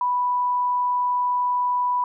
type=tone; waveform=sine; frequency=987 Hz; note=B5; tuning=1 cent flat; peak=-19 dBFS; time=0.01-2.04 s; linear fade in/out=2 ms; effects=none